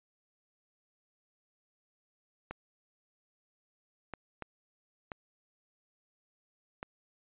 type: clicks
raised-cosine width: 0.5 ms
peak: -24 dBFS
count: 5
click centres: 2.51 / 4.137 / 4.423 / 5.118 / 6.829 s
effects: resampled to 8000 Hz